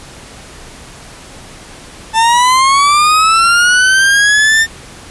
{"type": "linear sweep", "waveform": "40% pulse", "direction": "up", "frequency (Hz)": [880, 1812], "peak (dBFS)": -6, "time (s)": [2.13, 4.67], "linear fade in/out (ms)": 50, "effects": ["pink hiss -34 dBFS RMS until 5.1 s", "resampled to 24000 Hz"]}